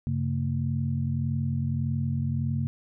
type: tone cluster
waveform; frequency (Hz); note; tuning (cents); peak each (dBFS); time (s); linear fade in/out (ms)
sine; 94.8 / 136.5 / 227.6; F#2 / C#3 / A#3; +43 / -26 / -41; -30 / -27 / -32; 0.07-2.67; 0
effects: none